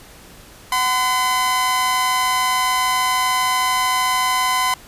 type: tone pair together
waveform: sawtooth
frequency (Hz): 746 / 1019.1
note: F#5 / C6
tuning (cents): +14 / -46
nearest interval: perfect fourth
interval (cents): 540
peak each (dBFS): -21 / -13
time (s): 0.72-4.74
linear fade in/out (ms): 2
effects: pink hiss -43 dBFS RMS until 4.87 s + resampled to 32000 Hz